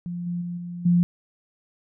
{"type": "tone with level steps", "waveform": "sine", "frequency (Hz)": 174.61, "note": "F3", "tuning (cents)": 0, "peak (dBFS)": [-28, -25, -28, -31, -15], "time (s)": [0.06, 1.03], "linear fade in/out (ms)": 0, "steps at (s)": [0.26, 0.41, 0.57, 0.85], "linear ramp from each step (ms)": 10, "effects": []}